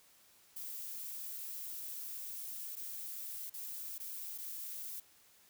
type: noise with dropouts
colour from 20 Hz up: violet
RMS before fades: -44 dBFS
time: 0.56-5 s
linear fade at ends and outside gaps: 5 ms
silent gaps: 2.756-2.766 / 3.497-3.538 / 3.982-3.999 / 4.379-4.383 s
effects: white hiss -65 dBFS RMS until 5.49 s